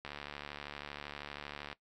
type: click train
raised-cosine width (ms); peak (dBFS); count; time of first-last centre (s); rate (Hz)
0.3; -26; 123; 0.05-1.728; 72.7
effects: noise-tail reverb RT60 0.1 s tail -18 dB re dry